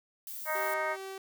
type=noise; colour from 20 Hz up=violet; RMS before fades=-41 dBFS; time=0.27-0.74 s; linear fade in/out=2 ms
type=harmonic tone; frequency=311.1 Hz; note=D#4; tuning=in tune; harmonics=2 / 3 / 4 / 5 / 6 / 7; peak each=-34 / -36 / -37 / -38 / -39 / -39 dBFS; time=0.45-0.97 s; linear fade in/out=50 ms
type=tone with tremolo; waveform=sawtooth; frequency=385.1 Hz; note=G4; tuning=31 cents flat; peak=-35 dBFS; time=0.55-1.18 s; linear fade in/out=2 ms; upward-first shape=sine; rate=2.4 Hz; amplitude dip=25%
effects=none